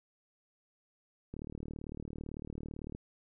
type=click train; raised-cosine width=3 ms; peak=-29 dBFS; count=62; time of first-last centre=1.34-2.949 s; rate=37.9 Hz; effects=none